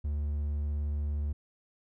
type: tone with vibrato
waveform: triangle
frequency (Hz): 73.42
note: D2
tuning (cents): 0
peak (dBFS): -27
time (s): 0.04-1.33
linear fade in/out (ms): 10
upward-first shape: sine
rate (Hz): 17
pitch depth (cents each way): 8
effects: none